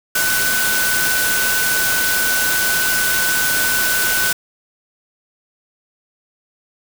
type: tone in noise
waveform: sine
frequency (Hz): 1500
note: F#6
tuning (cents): +23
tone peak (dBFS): -18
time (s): 0.15-4.33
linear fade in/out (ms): 5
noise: white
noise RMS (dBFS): -19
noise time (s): 0.15-4.33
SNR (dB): -2
effects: none